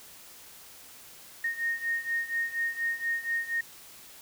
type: beating tone pair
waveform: sine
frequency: 1849 / 1853.2 Hz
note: A#6 / A#6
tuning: -15 / -11 cents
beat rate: 4.2 Hz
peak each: -30 / -33 dBFS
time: 1.44-3.61 s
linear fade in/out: 5 ms
effects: white hiss -50 dBFS RMS until 4.21 s